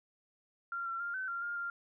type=tone with pitch steps; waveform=sine; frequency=1384 / 1357 / 1398 / 1525 / 1384 / 1410 / 1393 Hz; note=F6 / E6 / F6 / G6 / F6 / F6 / F6; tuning=-16 / +50 / +1 / -48 / -16 / +16 / -5 cents; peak=-35 dBFS; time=0.72-1.7 s; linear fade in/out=2 ms; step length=140 ms; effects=none